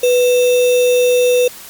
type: tone with sample-and-hold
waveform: sine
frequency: 493.9 Hz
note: B4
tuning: in tune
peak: -9 dBFS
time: 0.03-1.48 s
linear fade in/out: 5 ms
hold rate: 3150 Hz
effects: white hiss -35 dBFS RMS until 1.69 s + Opus 48 kbps